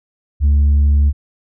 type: tone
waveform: sine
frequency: 72.1 Hz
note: D2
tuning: 31 cents flat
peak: -6 dBFS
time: 0.4-1.13 s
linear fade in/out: 50 ms
effects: tanh soft clip ceiling -8 dBFS